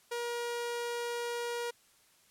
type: tone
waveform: sawtooth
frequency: 476 Hz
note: A#4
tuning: 36 cents sharp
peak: -30 dBFS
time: 0.11-1.71 s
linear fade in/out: 10 ms
effects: white hiss -65 dBFS RMS until 2.3 s + low-pass 12000 Hz 12 dB/octave